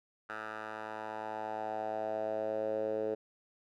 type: tone with band-pass filter sweep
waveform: 10% pulse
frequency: 108.6 Hz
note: A2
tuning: 22 cents flat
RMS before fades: -37 dBFS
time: 0.29-3.15 s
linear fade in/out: 10 ms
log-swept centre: 1300 to 470 Hz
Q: 4.3
effects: none